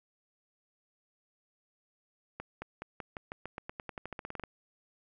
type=accelerating click train; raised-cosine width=0.5 ms; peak=-24 dBFS; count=20; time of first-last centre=2.4-4.437 s; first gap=220 ms; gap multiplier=0.91; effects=none